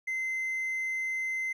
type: tone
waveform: triangle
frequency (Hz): 2066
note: C7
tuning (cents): -22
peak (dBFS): -27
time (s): 0.07-1.53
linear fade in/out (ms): 10
effects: tanh soft clip ceiling -24 dBFS